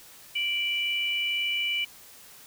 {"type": "tone pair together", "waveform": "sine", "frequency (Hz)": [2341, 2957], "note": ["D7", "F#7"], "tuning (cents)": [-6, -2], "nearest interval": "major third", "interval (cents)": 404, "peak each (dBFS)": [-28, -28], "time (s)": [0.35, 1.85], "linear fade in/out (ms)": 10, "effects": ["white hiss -50 dBFS RMS until 2.46 s"]}